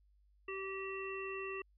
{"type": "harmonic tone", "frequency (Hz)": 386.3, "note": "G4", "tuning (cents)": -25, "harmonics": [1, 3, 5, 7], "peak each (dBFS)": [-42, -47, -49, -45], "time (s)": [0.48, 1.62], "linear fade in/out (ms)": 5, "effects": ["added 50 Hz sine -66 dBFS peak until 1.77 s"]}